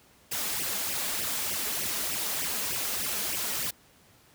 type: noise with flanger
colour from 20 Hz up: white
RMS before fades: -31 dBFS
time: 0.31-3.71 s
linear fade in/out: 10 ms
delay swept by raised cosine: 0.35 to 4.85 ms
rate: 3.3 Hz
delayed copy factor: +0.8
effects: pink hiss -59 dBFS RMS until 4.34 s + high-pass 60 Hz 12 dB/octave